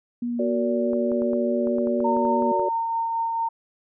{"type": "tone with vibrato", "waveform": "sine", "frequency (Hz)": 239.2, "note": "A#3", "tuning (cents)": 45, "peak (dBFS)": -24, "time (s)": [0.22, 2.52], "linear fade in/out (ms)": 5, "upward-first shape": "sine", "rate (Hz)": 4.7, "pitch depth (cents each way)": 9}
{"type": "chord", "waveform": "sine", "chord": "Gb augmented", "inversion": "none", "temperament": "just", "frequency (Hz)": [370, 462.5, 578.1], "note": ["Gb4", "Bb4", "D5"], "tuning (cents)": [0, -14, -27], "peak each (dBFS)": [-26, -31, -25], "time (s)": [0.39, 2.69], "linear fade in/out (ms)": 5}
{"type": "clicks", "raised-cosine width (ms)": 1, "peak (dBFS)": -24, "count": 12, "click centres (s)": [0.933, 1.118, 1.22, 1.333, 1.672, 1.784, 1.872, 2.004, 2.168, 2.252, 2.423, 2.596]}
{"type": "tone with tremolo", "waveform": "sine", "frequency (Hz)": 915, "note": "A#5", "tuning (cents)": -32, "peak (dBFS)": -21, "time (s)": [2.04, 3.49], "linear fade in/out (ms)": 10, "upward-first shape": "triangle", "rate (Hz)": 4.5, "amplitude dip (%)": 30}
{"effects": []}